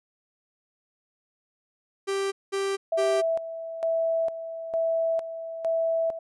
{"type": "tone bursts", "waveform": "45% pulse", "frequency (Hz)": 392, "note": "G4", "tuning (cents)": 0, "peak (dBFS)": -25, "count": 3, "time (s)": [2.07, 3.22], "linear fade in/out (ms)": 20, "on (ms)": 250, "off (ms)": 200}
{"type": "tone with tremolo", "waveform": "sine", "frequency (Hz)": 657, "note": "E5", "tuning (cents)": -6, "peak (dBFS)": -22, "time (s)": [2.92, 6.19], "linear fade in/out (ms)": 5, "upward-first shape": "square", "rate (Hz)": 1.1, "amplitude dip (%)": 70}
{"effects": ["resampled to 24000 Hz"]}